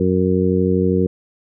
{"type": "harmonic tone", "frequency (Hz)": 92.5, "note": "F#2", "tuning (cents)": 0, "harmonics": [1, 2, 3, 4, 5], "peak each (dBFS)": [-22, -18, -22, -20, -20], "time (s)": [0, 1.07], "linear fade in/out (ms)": 5, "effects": []}